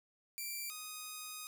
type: tone pair in turn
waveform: 5% pulse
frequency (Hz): 2349 / 1246.5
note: D7 / D#6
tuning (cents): 0 / +3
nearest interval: major seventh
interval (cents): 1097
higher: first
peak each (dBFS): -30 / -32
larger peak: first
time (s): 0.38-0.7 / 0.7-1.47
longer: second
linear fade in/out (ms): 0
effects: none